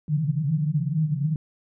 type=band-pass noise; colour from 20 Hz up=white; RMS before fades=-24 dBFS; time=0.08-1.36 s; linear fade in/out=2 ms; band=140 to 160 Hz; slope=96 dB/octave; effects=none